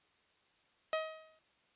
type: tone with exponential decay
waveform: sawtooth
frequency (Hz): 633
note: D#5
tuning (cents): +30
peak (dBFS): -26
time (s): 0.93-1.39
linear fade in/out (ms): 1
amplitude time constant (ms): 100
effects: white hiss -71 dBFS RMS until 1.75 s + resampled to 8000 Hz